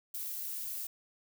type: noise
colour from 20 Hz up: violet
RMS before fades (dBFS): -39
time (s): 0.14-0.87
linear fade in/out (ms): 5
effects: none